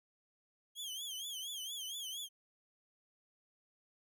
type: tone with vibrato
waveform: sawtooth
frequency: 3219 Hz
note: G7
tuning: 45 cents sharp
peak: -38 dBFS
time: 0.75-2.29 s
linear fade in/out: 50 ms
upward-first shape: triangle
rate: 4.3 Hz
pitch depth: 150 cents each way
effects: none